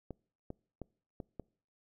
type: clicks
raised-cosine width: 2 ms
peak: -28 dBFS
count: 5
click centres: 0.107 / 0.504 / 0.817 / 1.202 / 1.397 s
effects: noise-tail reverb RT60 0.5 s tail -26 dB re dry